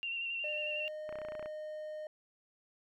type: tone with vibrato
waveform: sine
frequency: 2749 Hz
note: F7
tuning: 28 cents flat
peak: -35 dBFS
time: 0.03-0.88 s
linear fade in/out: 0 ms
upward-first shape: square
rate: 11 Hz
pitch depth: 22 cents each way
type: tone with pitch glide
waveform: triangle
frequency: 603 to 613.9 Hz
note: D5 to D#5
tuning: +46 to -23 cents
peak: -38 dBFS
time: 0.44-2.07 s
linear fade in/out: 2 ms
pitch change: +31 cents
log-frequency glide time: 0.79-0.86 s
type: clicks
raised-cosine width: 0.5 ms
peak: -31 dBFS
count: 12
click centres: 1.092 / 1.126 / 1.156 / 1.187 / 1.217 / 1.25 / 1.286 / 1.321 / 1.352 / 1.395 / 1.427 / 1.459 s
effects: none